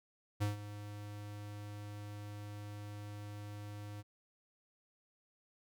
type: tone with ADSR envelope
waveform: square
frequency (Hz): 103.6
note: G#2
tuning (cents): -4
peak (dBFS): -31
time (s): 0.4-4.03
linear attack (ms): 22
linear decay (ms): 140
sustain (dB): -14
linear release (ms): 31
effects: none